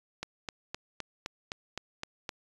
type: click train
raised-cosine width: 0.2 ms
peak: -18 dBFS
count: 9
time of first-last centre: 0.23-2.292 s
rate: 3.88 Hz
effects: resampled to 24000 Hz